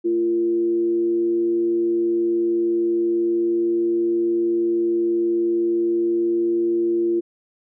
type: tone with frequency modulation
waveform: sine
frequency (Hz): 344.1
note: F4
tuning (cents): -26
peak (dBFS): -17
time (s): 0.04-7.21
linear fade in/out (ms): 20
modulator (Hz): 119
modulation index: 0.22
effects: none